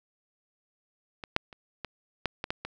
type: clicks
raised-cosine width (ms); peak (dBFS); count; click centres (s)
0.3; -22 / -7 / -30 / -19 / -11 / -16 / -13 / -19; 8; 1.238 / 1.364 / 1.528 / 1.847 / 2.257 / 2.441 / 2.505 / 2.65
effects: none